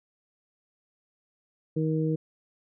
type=harmonic tone; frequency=157.7 Hz; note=D#3; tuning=24 cents sharp; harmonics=1 / 2 / 3; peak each=-26 / -29 / -31 dBFS; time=1.76-2.16 s; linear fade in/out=10 ms; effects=none